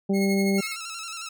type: harmonic tone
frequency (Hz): 196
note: G3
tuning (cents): 0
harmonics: 1 / 2 / 3 / 4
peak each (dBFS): -21 / -26 / -34 / -39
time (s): 0.09-0.61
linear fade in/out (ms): 10
type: tone with tremolo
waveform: sawtooth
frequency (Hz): 2165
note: C#7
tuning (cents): -41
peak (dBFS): -25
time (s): 0.13-0.77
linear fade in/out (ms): 50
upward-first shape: sine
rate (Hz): 12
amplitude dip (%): 55
type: tone with vibrato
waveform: 10% pulse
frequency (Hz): 1334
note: E6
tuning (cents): +20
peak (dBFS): -25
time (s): 0.58-1.29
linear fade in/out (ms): 5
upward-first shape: square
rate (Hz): 11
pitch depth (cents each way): 46
effects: none